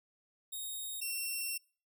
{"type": "tone pair in turn", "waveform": "5% pulse", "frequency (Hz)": [3730, 2713], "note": ["A#7", "E7"], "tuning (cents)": [0, 49], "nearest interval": "tritone", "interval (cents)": 551, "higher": "first", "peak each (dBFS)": [-31, -26], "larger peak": "second", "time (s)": [[0.52, 1.01], [1.01, 1.58]], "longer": "second", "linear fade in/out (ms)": 10, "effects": ["noise-tail reverb RT60 0.4 s tail -24 dB re dry"]}